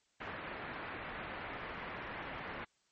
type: low-pass noise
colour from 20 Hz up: white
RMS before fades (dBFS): -44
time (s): 0.2-2.65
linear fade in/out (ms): 10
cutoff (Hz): 2200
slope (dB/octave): 24
effects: white hiss -75 dBFS RMS until 2.91 s + MP3 32 kbps